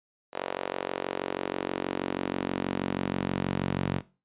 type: tone with high-pass filter sweep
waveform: sawtooth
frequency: 46.25 Hz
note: F#1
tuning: in tune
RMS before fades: -31 dBFS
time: 0.32-4.02 s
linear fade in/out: 50 ms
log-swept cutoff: 550 to 150 Hz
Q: 1.6
effects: noise-tail reverb RT60 0.3 s tail -18 dB re dry + resampled to 8000 Hz